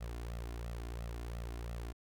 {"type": "tone with flanger", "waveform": "sawtooth", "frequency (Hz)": 58.1, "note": "A#1", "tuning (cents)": -5, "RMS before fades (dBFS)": -42, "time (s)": [0, 1.93], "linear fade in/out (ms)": 20, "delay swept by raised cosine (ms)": [1.5, 2.9], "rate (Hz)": 2.9, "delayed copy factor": 0.7, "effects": []}